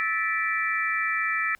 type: tone cluster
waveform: sine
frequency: 1307 / 1759 / 1963 / 2337 Hz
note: E6 / A6 / B6 / D7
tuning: -15 / -1 / -11 / -9 cents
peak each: -29 dBFS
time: 0-1.55 s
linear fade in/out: 0 ms
effects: pink hiss -62 dBFS RMS until 1.59 s